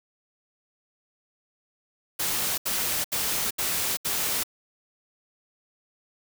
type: noise bursts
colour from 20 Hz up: white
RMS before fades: -27 dBFS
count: 5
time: 2.19-4.436 s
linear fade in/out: 10 ms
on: 390 ms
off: 74 ms
effects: none